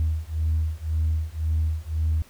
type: beating tone pair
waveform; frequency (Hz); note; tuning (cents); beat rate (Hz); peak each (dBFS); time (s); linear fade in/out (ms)
sine; 78.1 / 80; D#2 / D#2; +7 / +49; 1.9; -24; 0-2.22; 0
effects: tanh soft clip ceiling -16 dBFS + pink hiss -53 dBFS RMS until 2.29 s